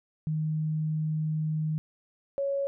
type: tone pair in turn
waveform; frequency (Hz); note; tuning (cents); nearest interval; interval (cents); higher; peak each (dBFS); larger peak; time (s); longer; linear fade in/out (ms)
sine; 155.56 / 555.6; D#3 / C#5; 0 / +4; octave + minor seventh; 2204; second; -26; neither; 0.27-1.78 / 2.38-2.67; first; 0
effects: none